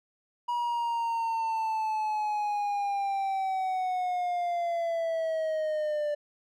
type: linear sweep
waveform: triangle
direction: down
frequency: 964 to 588 Hz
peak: -25 dBFS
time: 0.48-6.15 s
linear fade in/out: 10 ms
effects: none